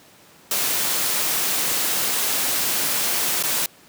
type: noise with dropouts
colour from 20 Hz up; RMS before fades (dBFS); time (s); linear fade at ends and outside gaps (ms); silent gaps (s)
white; -22; 0.51-3.66; 2; 3.427-3.436
effects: pink hiss -50 dBFS RMS until 3.88 s + high-pass 150 Hz 12 dB/octave